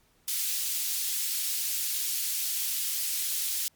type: high-pass noise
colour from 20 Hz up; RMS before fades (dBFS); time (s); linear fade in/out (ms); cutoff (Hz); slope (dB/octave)
white; -30; 0.28-3.68; 0; 3300; 12
effects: pink hiss -66 dBFS RMS until 3.75 s + MP3 96 kbps